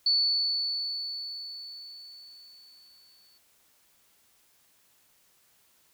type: tone with exponential decay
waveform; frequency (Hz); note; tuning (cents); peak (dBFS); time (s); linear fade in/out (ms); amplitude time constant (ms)
sine; 4461; C#8; +10; -20; 0.06-3.38; 5; 720
effects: white hiss -65 dBFS RMS until 5.93 s